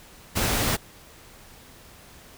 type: noise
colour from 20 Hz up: pink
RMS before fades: -24 dBFS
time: 0.35-0.77 s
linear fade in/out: 20 ms
effects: pink hiss -49 dBFS RMS until 2.37 s